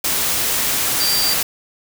sine tone in noise, 4699 Hz, D8, in tune, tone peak -18 dBFS, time 1-1.34 s, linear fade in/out 5 ms, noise white, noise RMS -19 dBFS, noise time 0.04-1.43 s, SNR -2 dB, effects none

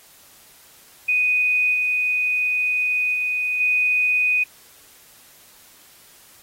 sine tone with level steps, 2489 Hz, D#7, in tune, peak -16 / -18 / -20 / -16 dBFS, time 1.08-4.44 s, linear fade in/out 10 ms, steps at 1.74 / 3.14 / 3.6 s, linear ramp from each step 5 ms, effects white hiss -50 dBFS RMS until 6.42 s + AAC 48 kbps

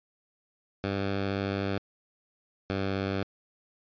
10% pulse tone pair in turn, 98.5 / 97.26 Hz, G2 / G2, +9 / -13 cents, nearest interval unison, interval 22 cents, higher first, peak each -20 dBFS, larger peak neither, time 0.84-1.78 / 2.7-3.23 s, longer first, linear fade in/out 0 ms, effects resampled to 11025 Hz

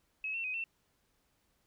sine tone with pitch steps, 2569 / 2703 / 2514 / 2692 Hz, E7 / E7 / D#7 / E7, -45 / +43 / +17 / +36 cents, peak -34 dBFS, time 0.24-0.64 s, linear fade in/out 2 ms, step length 100 ms, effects pink hiss -75 dBFS RMS until 1.66 s

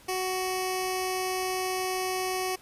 10% pulse tone with notch filter, 372.1 Hz, F#4, 10 cents sharp, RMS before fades -30 dBFS, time 0.08-2.56 s, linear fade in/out 10 ms, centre 1500 Hz, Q 1.2, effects pink hiss -54 dBFS RMS until 2.61 s + resampled to 32000 Hz

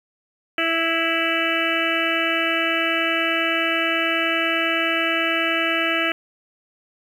harmonic tone, 329.6 Hz, E4, in tune, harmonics 1 / 2 / 4 / 5 / 6 / 7 / 8 / 9, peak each -27 / -27 / -27 / -27 / -27 / -27 / -27 / -27 dBFS, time 0.58-6.12 s, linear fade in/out 2 ms, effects 8-bit

